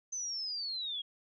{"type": "linear sweep", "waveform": "sine", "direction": "down", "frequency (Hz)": [6200, 3247], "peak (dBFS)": -35, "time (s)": [0.12, 1.02], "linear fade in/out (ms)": 10, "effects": []}